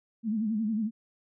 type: tone with vibrato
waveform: sine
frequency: 217.7 Hz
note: A3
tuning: 18 cents flat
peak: -26 dBFS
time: 0.23-0.91 s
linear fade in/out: 50 ms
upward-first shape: sine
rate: 11 Hz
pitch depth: 95 cents each way
effects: none